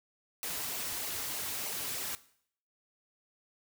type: noise with flanger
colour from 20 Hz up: white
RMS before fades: -37 dBFS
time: 0.43-2.15 s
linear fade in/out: 0 ms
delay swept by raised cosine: 0.57 to 5.67 ms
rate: 3.2 Hz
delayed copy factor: -0.55
effects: noise-tail reverb RT60 0.6 s tail -17 dB re dry